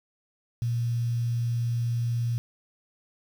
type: tone with quantisation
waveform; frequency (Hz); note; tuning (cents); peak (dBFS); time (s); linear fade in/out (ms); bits
sine; 118.3; A#2; +26; -24; 0.62-2.38; 0; 8
effects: none